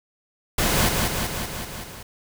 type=noise with echo; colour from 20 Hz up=pink; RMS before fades=-21 dBFS; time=0.58-0.89 s; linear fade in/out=5 ms; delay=190 ms; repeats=6; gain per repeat=-3 dB; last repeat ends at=2.03 s; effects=none